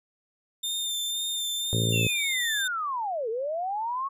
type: tone with vibrato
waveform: sawtooth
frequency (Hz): 3600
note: A7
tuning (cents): +39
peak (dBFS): -25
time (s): 0.63-2.68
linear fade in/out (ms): 10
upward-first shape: sine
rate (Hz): 2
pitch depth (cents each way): 23
type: harmonic tone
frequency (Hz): 56.5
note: A1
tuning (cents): +47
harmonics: 2 / 3 / 4 / 5 / 6 / 7 / 8 / 9 / 10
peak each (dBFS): -25 / -31 / -36 / -38 / -40 / -35 / -37 / -40 / -44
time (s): 1.73-2.07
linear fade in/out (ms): 0
type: linear two-way sweep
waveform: sine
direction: down then up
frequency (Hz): 2794 to 429.5 to 1117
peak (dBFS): -27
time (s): 1.92-4.09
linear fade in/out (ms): 20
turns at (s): 3.29
effects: none